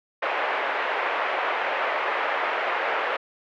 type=band-pass noise; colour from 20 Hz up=pink; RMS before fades=-26 dBFS; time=0.22-3.17 s; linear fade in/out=10 ms; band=520 to 2400 Hz; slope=24 dB/octave; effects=none

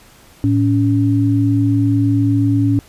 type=tone pair together; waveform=sine; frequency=110 / 281.5 Hz; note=A2 / C#4; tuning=0 / +27 cents; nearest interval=octave + major third; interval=1627 cents; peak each=-14 dBFS; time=0.44-2.79 s; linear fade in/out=0 ms; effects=pink hiss -46 dBFS RMS until 2.88 s + resampled to 32000 Hz

